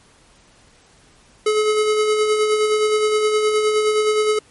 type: tone with tremolo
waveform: square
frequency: 427.4 Hz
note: G#4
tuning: 50 cents sharp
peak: -14 dBFS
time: 1.46-4.39 s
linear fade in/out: 5 ms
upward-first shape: sine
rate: 9.6 Hz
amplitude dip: 40%
effects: pink hiss -52 dBFS RMS until 4.5 s + MP3 48 kbps